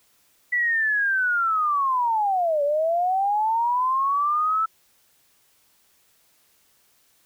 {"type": "linear two-way sweep", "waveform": "sine", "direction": "down then up", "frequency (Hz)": [1975.5, 565, 1324], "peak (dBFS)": -19, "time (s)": [0.52, 4.66], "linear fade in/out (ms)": 10, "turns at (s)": 2.63, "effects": ["white hiss -62 dBFS RMS until 7.25 s"]}